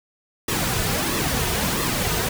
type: noise with flanger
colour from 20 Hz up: pink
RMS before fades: -23 dBFS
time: 0.48-2.29 s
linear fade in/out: 5 ms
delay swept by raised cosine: 1.3 to 3.7 ms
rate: 1.5 Hz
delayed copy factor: -0.6
effects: none